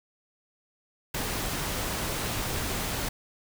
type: noise with ADSR envelope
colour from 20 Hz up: pink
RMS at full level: -28 dBFS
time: 1.14-3.09 s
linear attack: 7 ms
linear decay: 9 ms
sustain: -3 dB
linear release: 8 ms
effects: none